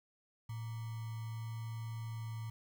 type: tone with sample-and-hold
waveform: sine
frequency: 112.6 Hz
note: A2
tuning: 40 cents sharp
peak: -39 dBFS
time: 0.49-2.5 s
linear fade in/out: 5 ms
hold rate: 1050 Hz
effects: none